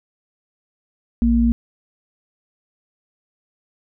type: tone pair together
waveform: sine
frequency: 58.23 / 233.1 Hz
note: A#1 / A#3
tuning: -1 / 0 cents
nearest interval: 2 octaves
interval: 2401 cents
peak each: -18 / -14 dBFS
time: 1.22-1.52 s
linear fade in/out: 0 ms
effects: none